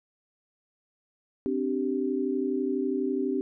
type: chord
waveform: sine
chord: C suspended second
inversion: none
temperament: equal with one note detuned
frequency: 261.6 / 293.7 / 387.7 Hz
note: C4 / D4 / G4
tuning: 0 / 0 / -19 cents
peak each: -29 / -31 / -29 dBFS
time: 1.46-3.41 s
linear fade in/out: 0 ms
effects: none